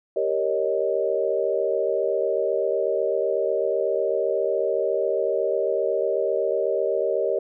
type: chord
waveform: sine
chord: Eb dominant seventh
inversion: first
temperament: equal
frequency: 392 / 466.2 / 554.4 / 622.3 Hz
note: G4 / Bb4 / Db5 / Eb5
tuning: 0 / 0 / 0 / 0 cents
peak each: -26 dBFS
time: 0.16-7.39 s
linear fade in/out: 5 ms
effects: none